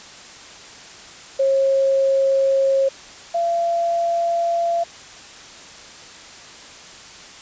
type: tone pair in turn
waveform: sine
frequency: 541 / 681.6 Hz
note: C#5 / F5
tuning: -42 / -42 cents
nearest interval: major third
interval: 400 cents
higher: second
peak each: -14 / -17 dBFS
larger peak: first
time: 1.39-2.89 / 3.34-4.84 s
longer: neither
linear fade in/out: 10 ms
effects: white hiss -40 dBFS RMS until 7.41 s + resampled to 16000 Hz